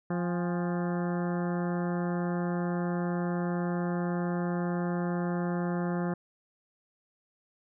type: harmonic tone with a mistuned harmonic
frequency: 175.6 Hz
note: F3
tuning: 10 cents sharp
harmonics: 1 / 2 / 3 / 4 / 5 / 6 / 7 / 8 / 9 / 10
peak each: -29 / -35 / -39 / -41 / -43 / -45 / -46 / -47 / -48 / -49 dBFS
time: 0.1-6.14 s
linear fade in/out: 5 ms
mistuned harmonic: 5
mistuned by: -93 cents
effects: none